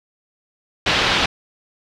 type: low-pass noise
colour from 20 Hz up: white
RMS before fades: -18 dBFS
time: 0.86-1.26 s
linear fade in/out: 5 ms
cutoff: 4000 Hz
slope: 24 dB/octave
effects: none